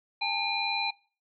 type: tone cluster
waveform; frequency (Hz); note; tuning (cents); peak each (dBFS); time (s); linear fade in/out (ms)
sine; 809 / 890 / 2413 / 4050; G#5 / A5 / D7 / B7; -46 / +20 / +46 / +43; -34 / -34 / -30 / -32; 0.21-0.91; 10
effects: noise-tail reverb RT60 0.4 s tail -23 dB re dry + AAC 64 kbps